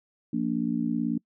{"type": "harmonic tone", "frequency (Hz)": 58.27, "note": "A#1", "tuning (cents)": 0, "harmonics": [3, 4, 5], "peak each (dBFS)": [-32, -27, -29], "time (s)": [0.33, 1.18], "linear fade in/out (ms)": 5, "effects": ["noise-tail reverb RT60 0.1 s tail -26 dB re dry"]}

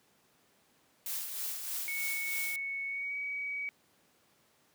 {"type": "noise with tremolo", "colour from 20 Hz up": "blue", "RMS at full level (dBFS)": -36, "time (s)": [1.06, 2.56], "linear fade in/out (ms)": 2, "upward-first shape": "sine", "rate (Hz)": 3.2, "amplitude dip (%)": 45}
{"type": "tone with pitch glide", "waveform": "sine", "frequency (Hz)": [2213, 2267], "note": ["C#7", "C#7"], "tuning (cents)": [-3, 38], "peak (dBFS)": -34, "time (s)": [1.88, 3.69], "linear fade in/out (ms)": 0, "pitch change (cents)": 41, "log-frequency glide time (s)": [2.87, 3.16]}
{"effects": ["pink hiss -68 dBFS RMS until 4.74 s", "high-pass 150 Hz 12 dB/octave"]}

